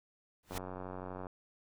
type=noise with exponential growth; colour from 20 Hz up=pink; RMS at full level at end=-36 dBFS; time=0.43-0.58 s; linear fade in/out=2 ms; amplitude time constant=31 ms
type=click train; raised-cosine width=1 ms; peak=-29 dBFS; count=71; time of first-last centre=0.51-1.268 s; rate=92.3 Hz
effects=none